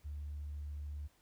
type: tone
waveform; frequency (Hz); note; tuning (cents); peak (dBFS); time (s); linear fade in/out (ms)
sine; 73.42; D2; 0; -39; 0.04-1.08; 20
effects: tanh soft clip ceiling -36 dBFS + pink hiss -71 dBFS RMS until 1.21 s